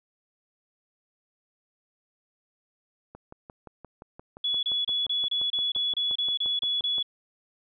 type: click train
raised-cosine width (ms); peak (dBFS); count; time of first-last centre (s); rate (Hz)
1; -29; 23; 3.15-6.983; 5.74
type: tone bursts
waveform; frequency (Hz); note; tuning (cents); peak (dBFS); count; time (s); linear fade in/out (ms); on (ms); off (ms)
sine; 3396; G#7; +38; -24; 12; 4.44-7.028; 5; 190; 28
effects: none